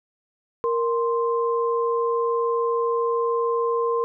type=tone pair together; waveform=sine; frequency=466.5 / 1046.5 Hz; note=A#4 / C6; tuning=+1 / 0 cents; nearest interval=octave + major second; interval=1399 cents; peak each=-21 / -25 dBFS; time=0.64-4.04 s; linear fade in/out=0 ms; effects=none